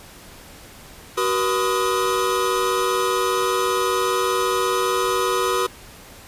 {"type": "tone cluster", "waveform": "square", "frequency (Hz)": [377.1, 482.2, 1009, 1252], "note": ["F#4", "B4", "B5", "D#6"], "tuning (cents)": [33, -41, 37, 10], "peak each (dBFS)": [-24, -25, -27, -25], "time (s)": [1.17, 5.67], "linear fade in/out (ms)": 10, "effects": ["pink hiss -43 dBFS RMS until 6.27 s", "resampled to 32000 Hz"]}